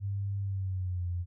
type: tone with pitch glide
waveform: sine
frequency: 99.4 to 88.05 Hz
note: G2 to F2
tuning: +25 to +15 cents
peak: -30 dBFS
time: 0-1.26 s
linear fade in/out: 50 ms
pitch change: -210 cents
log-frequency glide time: 0.41-1.07 s
effects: none